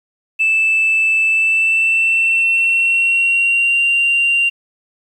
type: tone with pitch glide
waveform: sine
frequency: 2637 to 2771 Hz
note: E7 to F7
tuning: 0 to -14 cents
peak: -10 dBFS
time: 0.39-4.5 s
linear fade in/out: 20 ms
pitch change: +86 cents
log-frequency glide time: 1.28-3.81 s
effects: tanh soft clip ceiling -8 dBFS + 8-bit